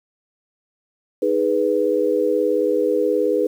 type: chord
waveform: sine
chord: G# minor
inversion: second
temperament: equal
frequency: 311.1 / 415.3 / 493.9 Hz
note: D#4 / G#4 / B4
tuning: 0 / 0 / 0 cents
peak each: -23 / -20 / -19 dBFS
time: 1.22-3.47 s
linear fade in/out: 5 ms
effects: 8-bit